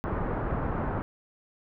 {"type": "low-pass noise", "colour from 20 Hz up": "pink", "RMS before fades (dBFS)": -30, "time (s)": [0.04, 1.02], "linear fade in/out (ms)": 0, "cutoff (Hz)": 1400, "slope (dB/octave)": 24, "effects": []}